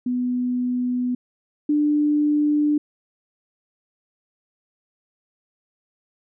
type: tone pair in turn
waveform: sine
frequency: 248.2 / 296.8 Hz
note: B3 / D4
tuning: +9 / +18 cents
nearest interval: minor third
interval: 309 cents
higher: second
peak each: -20 / -16 dBFS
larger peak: second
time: 0.06-1.15 / 1.69-2.78 s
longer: neither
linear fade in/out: 5 ms
effects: none